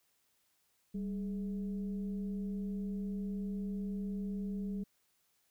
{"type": "tone with frequency modulation", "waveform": "sine", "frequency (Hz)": 196, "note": "G3", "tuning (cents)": 0, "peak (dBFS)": -35, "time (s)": [0.94, 4.84], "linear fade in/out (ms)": 10, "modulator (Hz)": 226, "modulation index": 0.41, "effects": ["white hiss -75 dBFS RMS until 5.5 s"]}